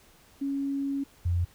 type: tone pair in turn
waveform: sine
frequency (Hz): 277.2 / 87.31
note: C#4 / F2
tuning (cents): 0 / 0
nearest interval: octave + minor sixth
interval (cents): 2000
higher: first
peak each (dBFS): -27 / -23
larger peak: second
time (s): 0.41-1.04 / 1.25-1.45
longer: first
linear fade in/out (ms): 10
effects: pink hiss -58 dBFS RMS until 1.54 s